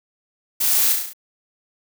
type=noise with echo; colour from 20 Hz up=blue; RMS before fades=-20 dBFS; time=0.6-0.93 s; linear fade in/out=10 ms; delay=34 ms; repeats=6; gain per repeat=-3 dB; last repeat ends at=1.134 s; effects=none